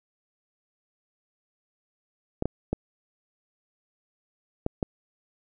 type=clicks; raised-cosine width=2 ms; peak=-12 dBFS; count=5; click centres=2.424 / 2.456 / 2.73 / 4.664 / 4.828 s; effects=none